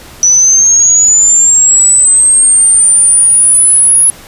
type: linear sweep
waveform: sine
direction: up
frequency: 5900 to 10548 Hz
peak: -3 dBFS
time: 0.23-4.1 s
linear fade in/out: 0 ms
effects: pink hiss -33 dBFS RMS until 4.27 s + resampled to 32000 Hz